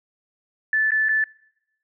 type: tone with dropouts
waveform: sine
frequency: 1748 Hz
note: A6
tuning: 12 cents flat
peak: -17 dBFS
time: 0.73-1.24 s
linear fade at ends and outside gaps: 2 ms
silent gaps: 0.907-0.918 / 1.086-1.091 s
effects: noise-tail reverb RT60 0.8 s tail -23 dB re dry